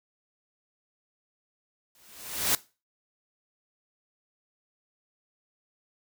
white noise with exponential growth, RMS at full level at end -22 dBFS, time 1.95-2.55 s, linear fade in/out 1 ms, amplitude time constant 130 ms, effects noise-tail reverb RT60 0.3 s tail -19 dB re dry

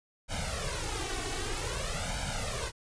pink noise with flanger, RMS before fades -34 dBFS, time 0.28-2.72 s, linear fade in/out 50 ms, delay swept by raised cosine 1.3 to 2.7 ms, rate 0.52 Hz, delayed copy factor +1, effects resampled to 22050 Hz

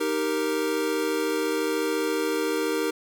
square chord, Eb major, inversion none, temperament equal, 311.1 / 392 / 466.2 Hz, Eb4 / G4 / Bb4, 0 / 0 / 0 cents, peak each -29 / -30 / -28 dBFS, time 0-2.91 s, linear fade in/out 10 ms, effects none

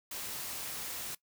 white noise, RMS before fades -40 dBFS, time 0.11-1.15 s, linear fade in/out 5 ms, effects noise-tail reverb RT60 0.1 s tail -20 dB re dry

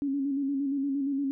sine tone with vibrato, 277.2 Hz, C#4, in tune, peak -26 dBFS, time 0.02-1.31 s, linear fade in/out 0 ms, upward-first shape square, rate 8.6 Hz, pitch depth 43 cents each way, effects none

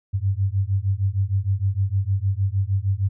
sine beating tone pair, 94.6 / 101.1 Hz, F#2 / G#2, +39 / -46 cents, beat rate 6.5 Hz, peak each -22 dBFS, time 0.13-3.09 s, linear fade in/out 20 ms, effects none

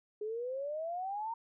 sine exponential sweep, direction up, 415.3 to 932.3 Hz, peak -35 dBFS, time 0.21-1.34 s, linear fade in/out 5 ms, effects none

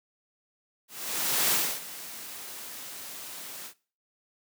white noise with ADSR envelope, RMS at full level -24 dBFS, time 0.88-3.74 s, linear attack 630 ms, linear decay 290 ms, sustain -17 dB, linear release 81 ms, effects noise-tail reverb RT60 0.4 s tail -21 dB re dry + high-pass 150 Hz 12 dB/octave

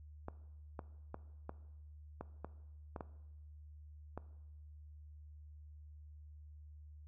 clicks, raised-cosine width 1 ms, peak -29 dBFS, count 9, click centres 0.284 / 0.792 / 1.144 / 1.494 / 2.21 / 2.446 / 2.962 / 3.008 / 4.176 s, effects noise-tail reverb RT60 1.0 s tail -17 dB re dry + added 75 Hz sine -52 dBFS peak until 7.07 s

